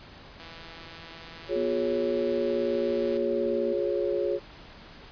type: click train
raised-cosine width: 0.2 ms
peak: -28 dBFS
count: 458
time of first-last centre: 0.4-3.17 s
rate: 165 Hz
type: chord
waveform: sine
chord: Db major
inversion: first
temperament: equal with one note detuned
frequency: 356.4 / 415.3 / 554.4 Hz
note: F4 / Ab4 / Db5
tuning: +35 / 0 / 0 cents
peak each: -29 dBFS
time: 1.48-4.4 s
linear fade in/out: 50 ms
type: tone with pitch glide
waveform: sine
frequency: 244.8 to 235.9 Hz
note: B3 to A#3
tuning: -15 to +21 cents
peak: -33 dBFS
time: 1.55-3.74 s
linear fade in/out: 20 ms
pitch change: -64 cents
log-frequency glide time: 1.9-3.44 s
effects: pink hiss -48 dBFS RMS until 5.11 s + resampled to 11025 Hz